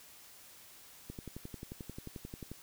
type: click train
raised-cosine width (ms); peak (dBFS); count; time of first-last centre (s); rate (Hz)
3; -30; 17; 1.1-2.516; 11.3
effects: white hiss -56 dBFS RMS until 2.62 s